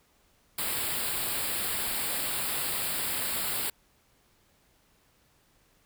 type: band-stop noise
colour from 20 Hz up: white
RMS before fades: -31 dBFS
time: 0.58-3.7 s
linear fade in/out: 5 ms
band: 5000 to 7500 Hz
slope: 96 dB/octave
effects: pink hiss -66 dBFS RMS until 5.85 s